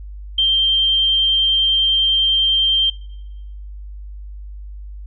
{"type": "tone", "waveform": "sine", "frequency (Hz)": 3155, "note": "G7", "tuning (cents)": 10, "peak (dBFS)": -12, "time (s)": [0.38, 2.9], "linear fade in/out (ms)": 5, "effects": ["noise-tail reverb RT60 1.0 s tail -23 dB re dry", "added 50 Hz sine -30 dBFS peak until 5.06 s"]}